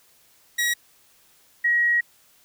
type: tone pair in turn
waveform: sawtooth / sine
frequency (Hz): 1909 / 1900.9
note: A#6 / A#6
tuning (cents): +41 / +33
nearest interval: unison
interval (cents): 8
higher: first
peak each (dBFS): -17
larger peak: neither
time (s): 0.58-0.74 / 1.64-2.01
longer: second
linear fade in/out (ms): 10
effects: white hiss -58 dBFS RMS until 2.44 s